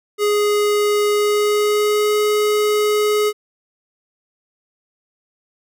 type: tone with pitch glide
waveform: square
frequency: 415.3 to 420.6 Hz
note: G#4 to G#4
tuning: 0 to +22 cents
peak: -15 dBFS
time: 0.18-3.33 s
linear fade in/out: 50 ms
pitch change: +22 cents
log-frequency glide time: 1.12-2.14 s
effects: none